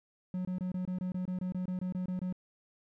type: tone bursts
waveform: triangle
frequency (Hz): 182.9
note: F#3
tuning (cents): -20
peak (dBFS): -30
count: 15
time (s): 0.34-2.326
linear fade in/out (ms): 2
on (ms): 110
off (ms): 24
effects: none